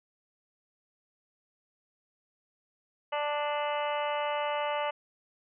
harmonic tone with a mistuned harmonic, 294.2 Hz, D4, 3 cents sharp, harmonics 2 / 3 / 4 / 5 / 6 / 7 / 8 / 9 / 10, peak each -32 / -33 / -37 / -43 / -47 / -41 / -52 / -43 / -42 dBFS, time 3.12-4.91 s, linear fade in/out 10 ms, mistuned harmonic 9, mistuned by -20 cents, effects none

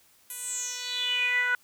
10% pulse tone with band-pass filter sweep, 493.9 Hz, B4, in tune, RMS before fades -29 dBFS, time 0.3-1.55 s, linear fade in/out 2 ms, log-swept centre 11000 to 1500 Hz, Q 6.4, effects white hiss -61 dBFS RMS until 1.63 s

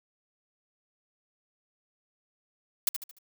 blue noise with echo, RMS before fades -24 dBFS, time 2.87-2.89 s, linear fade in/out 2 ms, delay 74 ms, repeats 4, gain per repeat -8 dB, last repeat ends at 3.186 s, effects none

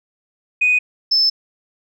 sine tone pair in turn, 2489 / 5259 Hz, D#7 / E8, 0 / -5 cents, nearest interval octave + minor second, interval 1295 cents, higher second, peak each -11 dBFS, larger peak neither, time 0.61-0.79 / 1.11-1.3 s, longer second, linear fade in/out 10 ms, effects tanh soft clip ceiling -7 dBFS

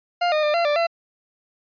40% pulse tone with pitch steps, 702 / 612 / 599 / 683 / 589 / 675 Hz, F5 / D#5 / D5 / F5 / D5 / E5, +9 / -29 / +34 / -39 / +5 / +41 cents, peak -17 dBFS, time 0.21-0.87 s, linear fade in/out 10 ms, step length 110 ms, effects resampled to 11025 Hz

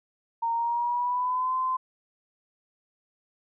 sine tone with pitch glide, 924 to 1031.2 Hz, A#5 to C6, -16 to -26 cents, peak -24 dBFS, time 0.42-1.77 s, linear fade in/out 10 ms, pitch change +190 cents, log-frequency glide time 0.52-1.55 s, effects none

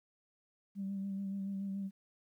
sine tone with vibrato, 196 Hz, G3, in tune, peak -35 dBFS, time 0.75-1.91 s, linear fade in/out 50 ms, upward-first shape sine, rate 7 Hz, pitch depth 26 cents each way, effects tanh soft clip ceiling -31 dBFS + 12-bit

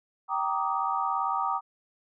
sine chord, Eb major seventh, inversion first, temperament just, 777.8 / 933.4 / 1166.7 / 1244.5 Hz, G5 / Bb5 / D6 / Eb6, -14 / +2 / -12 / 0 cents, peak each -31 dBFS, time 0.28-1.61 s, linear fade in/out 50 ms, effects none

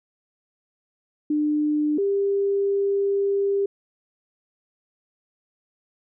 sine tone pair in turn, 299.8 / 398 Hz, D4 / G4, +36 / +26 cents, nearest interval perfect fourth, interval 490 cents, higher second, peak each -19 dBFS, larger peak neither, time 1.3-1.98 / 1.98-3.66 s, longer second, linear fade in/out 5 ms, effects none

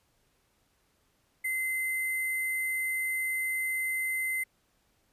sine tone with sample-and-hold, 2064 Hz, C7, 24 cents flat, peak -28 dBFS, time 1.44-4.44 s, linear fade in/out 10 ms, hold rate 11025 Hz, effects pink hiss -71 dBFS RMS until 5.12 s + resampled to 32000 Hz

